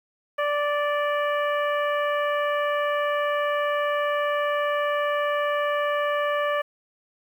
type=harmonic tone; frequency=585 Hz; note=D5; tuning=7 cents flat; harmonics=1 / 2 / 3 / 4 / 5; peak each=-24 / -27 / -30 / -37 / -38 dBFS; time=0.38-6.62 s; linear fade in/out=10 ms; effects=9-bit